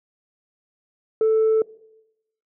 sine tone, 440.4 Hz, A4, 2 cents sharp, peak -13 dBFS, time 1.21-1.62 s, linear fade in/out 2 ms, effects noise-tail reverb RT60 0.9 s tail -22 dB re dry + tanh soft clip ceiling -13 dBFS

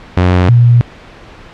sawtooth / sine tone pair in turn, 90.4 / 119.77 Hz, F#2 / A#2, -40 / +47 cents, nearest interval perfect fourth, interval 487 cents, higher second, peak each -3 dBFS, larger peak neither, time 0.17-0.49 / 0.49-0.81 s, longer neither, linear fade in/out 0 ms, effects pink hiss -35 dBFS RMS until 1.53 s + low-pass 3000 Hz 12 dB/octave

